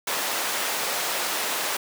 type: high-pass noise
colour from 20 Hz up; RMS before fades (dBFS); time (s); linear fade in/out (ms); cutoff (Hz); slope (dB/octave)
pink; -27; 0.07-1.77; 5; 570; 12
effects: none